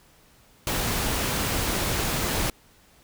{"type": "noise", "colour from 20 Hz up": "pink", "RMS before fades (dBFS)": -26, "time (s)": [0.67, 2.5], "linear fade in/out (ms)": 2, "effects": ["pink hiss -57 dBFS RMS until 3.03 s"]}